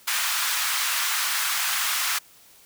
pink high-pass noise, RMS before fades -25 dBFS, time 0.07-2.19 s, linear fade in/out 10 ms, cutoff 1100 Hz, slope 24 dB/octave, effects white hiss -53 dBFS RMS until 2.65 s

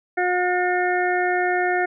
harmonic tone, 360 Hz, F#4, 47 cents flat, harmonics 1 / 2 / 4 / 5 / 6, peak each -23 / -22 / -27 / -26 / -31 dBFS, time 0.17-1.86 s, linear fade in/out 10 ms, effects none

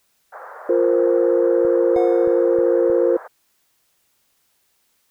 pink band-pass noise, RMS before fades -37 dBFS, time 0.32-3.28 s, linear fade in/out 10 ms, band 490 to 1600 Hz, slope 48 dB/octave
sine chord, F suspended fourth, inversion none, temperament equal, 349.2 / 466.2 / 523.3 Hz, F4 / Bb4 / C5, 0 / 0 / 0 cents, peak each -18 dBFS, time 0.69-3.17 s, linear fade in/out 5 ms
click train, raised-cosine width 2 ms, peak -21 dBFS, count 5, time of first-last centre 1.65-2.9 s, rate 3.2 Hz
triangle tone with exponential decay, 728 Hz, F#5, 28 cents flat, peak -20 dBFS, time 1.96-2.79 s, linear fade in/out 0 ms, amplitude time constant 180 ms
effects white hiss -65 dBFS RMS until 5.1 s

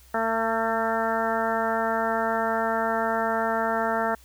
harmonic tone, 225.3 Hz, A3, 41 cents sharp, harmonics 1 / 2 / 3 / 4 / 5 / 6 / 7 / 8, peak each -32 / -31 / -27 / -29 / -37 / -30 / -34 / -34 dBFS, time 0.14-4.15 s, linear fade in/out 5 ms, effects added 62 Hz sine -52 dBFS peak until 4.24 s + white hiss -56 dBFS RMS until 4.24 s

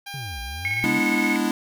10% pulse tone, 801 Hz, G5, 37 cents sharp, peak -25 dBFS, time 0.06-0.86 s, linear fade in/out 10 ms
triangle linear two-way sweep, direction down then up, 146.83 to 55 to 146.83 Hz, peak -30 dBFS, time 0.14-0.99 s, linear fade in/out 0 ms, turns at 0.41 s
sine tone with tremolo, 2185 Hz, C#7, 26 cents flat, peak -21 dBFS, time 0.65-1.36 s, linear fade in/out 0 ms, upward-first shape square, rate 17 Hz, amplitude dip 45%
square chord, E dominant seventh, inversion first, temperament equal, 207.7 / 246.9 / 293.7 / 329.6 Hz, G#3 / B3 / D4 / E4, 0 / 0 / 0 / 0 cents, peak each -28 / -27 / -27 / -27 dBFS, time 0.84-1.51 s, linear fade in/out 0 ms
effects none

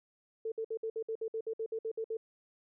sine tone bursts, 446.2 Hz, A4, 24 cents sharp, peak -33 dBFS, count 14, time 0.45-2.17 s, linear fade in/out 5 ms, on 69 ms, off 58 ms, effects none

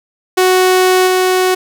sawtooth tone with level steps, 370 Hz, F#4, in tune, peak -4 / -6 dBFS, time 0.37-1.55 s, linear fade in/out 10 ms, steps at 1.06 s, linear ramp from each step 20 ms, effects none

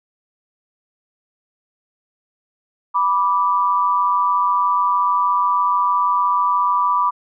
sine tone pair together, 984.7 / 1171 Hz, B5 / D6, -5 / -5 cents, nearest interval minor third, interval 300 cents, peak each -17 dBFS, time 2.94-7.11 s, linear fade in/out 20 ms, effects none

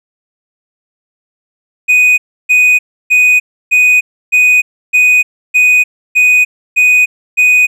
triangle tone bursts, 2489 Hz, D#7, in tune, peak -3 dBFS, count 10, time 1.88-7.67 s, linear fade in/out 20 ms, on 300 ms, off 310 ms, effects none

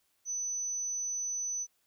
sine tone, 6000 Hz, F#8, 23 cents sharp, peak -32 dBFS, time 0.25-1.67 s, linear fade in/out 50 ms, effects white hiss -74 dBFS RMS until 1.86 s

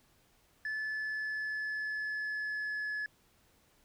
sine tone with pitch glide, 1735 to 1707.2 Hz, A6 to G#6, -25 to +47 cents, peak -31 dBFS, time 0.65-3.06 s, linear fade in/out 2 ms, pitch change -28 cents, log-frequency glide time 0.75-2.94 s, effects tanh soft clip ceiling -33 dBFS + pink hiss -68 dBFS RMS until 3.84 s

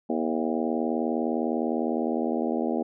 harmonic tone with a mistuned harmonic, 79.8 Hz, D#2, 44 cents sharp, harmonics 3 / 4 / 5 / 6 / 7 / 8 / 9 / 10, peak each -28 / -30 / -32 / -34 / -35 / -36 / -37 / -38 dBFS, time 0.09-2.83 s, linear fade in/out 10 ms, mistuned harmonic 8, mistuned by +30 cents, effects none

